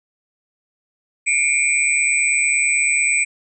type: tone cluster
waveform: sine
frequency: 2127 / 2243 / 2392 / 7980 Hz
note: C7 / C#7 / D7 / B8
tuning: +28 / +20 / +31 / +17 cents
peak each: -27 / -21 / -18 / -20 dBFS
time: 1.26-3.25 s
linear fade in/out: 20 ms
effects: none